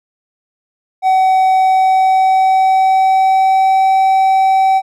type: tone with pitch glide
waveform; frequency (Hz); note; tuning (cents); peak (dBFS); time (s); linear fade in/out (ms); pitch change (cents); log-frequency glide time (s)
triangle; 756 to 767; F#5 to G5; +37 to -38; -6; 1.02-4.82; 50; +25; 1.52-3.91
effects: none